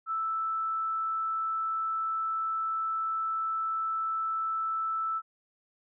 sine tone, 1318.5 Hz, E6, in tune, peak -28 dBFS, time 0.06-5.22 s, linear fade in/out 50 ms, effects none

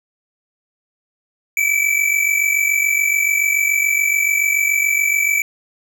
square tone pair together, 2285 / 2332 Hz, D7 / D7, -48 / -13 cents, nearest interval unison, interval 35 cents, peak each -18 dBFS, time 1.57-5.42 s, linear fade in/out 2 ms, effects none

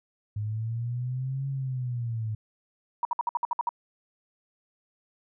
sine linear two-way sweep, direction up then down, 103.83 to 137.8 to 107.2 Hz, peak -28 dBFS, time 0.36-2.35 s, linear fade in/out 5 ms, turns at 1.48 s
sine tone bursts, 952 Hz, A#5, 36 cents sharp, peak -23 dBFS, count 9, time 3.03-3.691 s, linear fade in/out 2 ms, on 21 ms, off 59 ms
effects none

